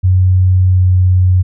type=tone with pitch glide; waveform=sine; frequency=92.4 to 91.71 Hz; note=F#2 to F#2; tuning=-2 to -15 cents; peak=-6 dBFS; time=0.03-1.43 s; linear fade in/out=20 ms; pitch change=-13 cents; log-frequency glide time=0.71-0.81 s; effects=none